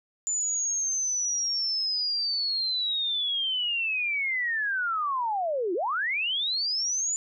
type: linear two-way sweep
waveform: sine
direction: down then up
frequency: 7080 to 329.6 to 7080 Hz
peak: -25 dBFS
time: 0.27-7.16 s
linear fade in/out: 0 ms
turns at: 5.74 s
effects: none